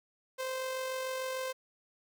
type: tone with amplitude modulation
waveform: sawtooth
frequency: 520 Hz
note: C5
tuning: 11 cents flat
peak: -29 dBFS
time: 0.38-1.53 s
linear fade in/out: 20 ms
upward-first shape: sine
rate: 46.7 Hz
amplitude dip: 30%
effects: none